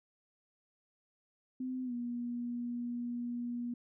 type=tone with pitch glide; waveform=sine; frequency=256.3 to 240.5 Hz; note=C4 to B3; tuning=-36 to -46 cents; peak=-35 dBFS; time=1.6-3.74 s; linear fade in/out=5 ms; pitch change=-110 cents; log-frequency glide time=1.84-1.93 s; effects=none

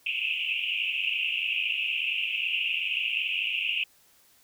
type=band-pass noise; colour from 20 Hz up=pink; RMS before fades=-29 dBFS; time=0.06-3.84 s; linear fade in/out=5 ms; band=2500 to 2900 Hz; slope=96 dB/octave; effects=white hiss -61 dBFS RMS until 4.43 s

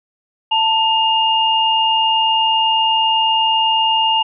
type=tone pair together; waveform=sine; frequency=892 / 2830 Hz; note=A5 / F7; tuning=+23 / +22 cents; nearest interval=octave + minor sixth; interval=1999 cents; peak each=-15 dBFS; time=0.51-4.23 s; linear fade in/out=10 ms; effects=none

